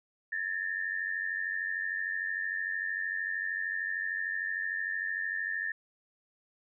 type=tone pair together; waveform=sine; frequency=1717.8 / 1811 Hz; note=A6 / A6; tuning=-42 / +49 cents; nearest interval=minor second; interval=91 cents; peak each=-35 / -33 dBFS; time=0.32-5.72 s; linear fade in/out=5 ms; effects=none